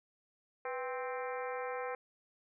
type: harmonic tone with a mistuned harmonic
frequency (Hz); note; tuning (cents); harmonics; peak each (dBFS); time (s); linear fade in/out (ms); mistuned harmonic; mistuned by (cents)
261.6; C4; 0; 2 / 3 / 4 / 5 / 6 / 7 / 8 / 9; -39 / -43 / -45 / -47 / -49 / -50 / -51 / -52; 0.65-1.95; 2; 2; -87
effects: none